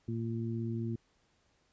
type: harmonic tone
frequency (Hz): 114.7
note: A#2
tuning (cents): -28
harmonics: 1 / 2 / 3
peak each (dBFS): -35 / -37 / -41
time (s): 0.08-0.96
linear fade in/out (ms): 5
effects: pink hiss -72 dBFS RMS until 1.72 s + resampled to 16000 Hz